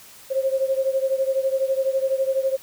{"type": "beating tone pair", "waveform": "sine", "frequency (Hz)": [530, 542], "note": ["C5", "C#5"], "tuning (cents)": [22, -39], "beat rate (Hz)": 12, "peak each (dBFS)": [-21, -24], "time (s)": [0.3, 2.57], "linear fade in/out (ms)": 20, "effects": ["white hiss -46 dBFS RMS until 2.62 s"]}